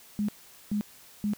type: tone bursts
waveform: sine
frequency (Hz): 207.7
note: G#3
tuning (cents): 0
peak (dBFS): -25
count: 3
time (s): 0.19-1.335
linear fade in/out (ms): 0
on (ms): 95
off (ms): 430
effects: white hiss -53 dBFS RMS until 1.37 s